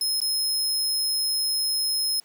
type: tone with dropouts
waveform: sawtooth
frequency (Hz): 5150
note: E8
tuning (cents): -41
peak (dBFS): -20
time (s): 0.01-2.2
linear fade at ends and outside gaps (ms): 2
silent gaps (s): 0.203-0.216
effects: pink hiss -59 dBFS RMS until 2.24 s + high-pass 300 Hz 12 dB/octave